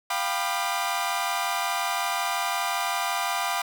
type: chord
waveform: sawtooth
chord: G dominant seventh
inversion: third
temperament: equal with one note detuned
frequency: 698.5 / 784 / 987.8 / 1202.1 Hz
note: F5 / G5 / B5 / D6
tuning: 0 / 0 / 0 / +40 cents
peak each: -27 dBFS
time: 0.1-3.62 s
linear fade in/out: 5 ms
effects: none